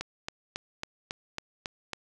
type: click train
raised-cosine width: 0.2 ms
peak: -16 dBFS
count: 8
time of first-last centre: 0.01-1.933 s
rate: 3.64 Hz
effects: none